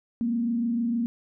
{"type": "tone with frequency modulation", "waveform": "sine", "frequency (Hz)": 234.3, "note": "A#3", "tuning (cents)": 9, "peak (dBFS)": -23, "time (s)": [0.21, 1.06], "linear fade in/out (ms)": 0, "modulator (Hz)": 26.5, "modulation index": 0.47, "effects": []}